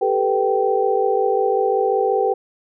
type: tone cluster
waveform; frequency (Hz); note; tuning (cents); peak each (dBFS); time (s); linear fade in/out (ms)
sine; 392.1 / 437.6 / 492.6 / 778; G4 / A4 / B4 / G5; 0 / -9 / -5 / -13; -21; 0.01-2.34; 10
effects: none